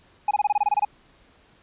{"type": "tone bursts", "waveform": "triangle", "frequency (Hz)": 830.6, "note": "G#5", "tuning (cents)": 0, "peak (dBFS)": -15, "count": 11, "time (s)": [0.28, 0.85], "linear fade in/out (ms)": 5, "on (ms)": 30, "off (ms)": 24, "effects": ["pink hiss -57 dBFS RMS until 1.62 s", "resampled to 8000 Hz"]}